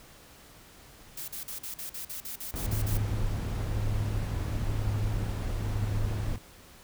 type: noise bursts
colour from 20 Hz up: blue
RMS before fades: -38 dBFS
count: 12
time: 1.17-2.974 s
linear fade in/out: 5 ms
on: 110 ms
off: 44 ms
type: noise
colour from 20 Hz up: brown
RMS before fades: -32 dBFS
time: 2.54-6.36 s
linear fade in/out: 0 ms
type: tone with tremolo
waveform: sine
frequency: 103.83 Hz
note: G#2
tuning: in tune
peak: -28 dBFS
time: 2.67-6.38 s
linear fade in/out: 0 ms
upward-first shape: sine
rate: 1 Hz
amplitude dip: 60%
effects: pink hiss -53 dBFS RMS until 6.83 s